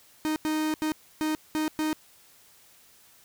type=tone bursts at uneven times; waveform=45% pulse; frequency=310 Hz; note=D#4; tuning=6 cents flat; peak=-25 dBFS; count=6; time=0.25-0.36 / 0.45-0.74 / 0.82-0.92 / 1.21-1.35 / 1.55-1.68 / 1.79-1.93 s; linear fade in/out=0 ms; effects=white hiss -57 dBFS RMS until 3.24 s